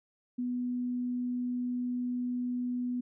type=tone; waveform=sine; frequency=246.8 Hz; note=B3; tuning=1 cent flat; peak=-30 dBFS; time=0.38-3.01 s; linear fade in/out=10 ms; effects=none